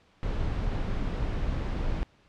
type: noise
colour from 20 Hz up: brown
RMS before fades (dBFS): -29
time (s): 0.23-2.03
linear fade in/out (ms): 0
effects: pink hiss -62 dBFS RMS until 2.28 s + low-pass 4000 Hz 12 dB/octave